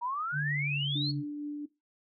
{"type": "exponential sweep", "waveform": "sine", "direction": "up", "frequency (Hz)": [932.3, 4437], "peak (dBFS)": -31, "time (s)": [0.01, 1.12], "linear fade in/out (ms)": 20}
{"type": "tone with pitch glide", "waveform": "sine", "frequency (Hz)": [146.83, 141.58], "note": ["D3", "C#3"], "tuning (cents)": [0, 37], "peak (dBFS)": -30, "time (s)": [0.32, 1.24], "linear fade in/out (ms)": 50, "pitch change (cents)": -63, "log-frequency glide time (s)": [0.45, 0.84]}
{"type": "tone with tremolo", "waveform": "sine", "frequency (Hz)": 293.7, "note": "D4", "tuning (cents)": 0, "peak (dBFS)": -32, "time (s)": [0.95, 1.66], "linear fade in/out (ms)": 10, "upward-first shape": "triangle", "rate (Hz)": 4.3, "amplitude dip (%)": 25}
{"effects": ["noise-tail reverb RT60 0.2 s tail -17 dB re dry"]}